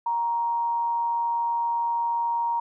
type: tone with amplitude modulation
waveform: sine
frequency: 937 Hz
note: A#5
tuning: 9 cents sharp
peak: -21 dBFS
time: 0.06-2.6 s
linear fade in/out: 5 ms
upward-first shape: sine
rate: 173 Hz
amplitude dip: 30%
effects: none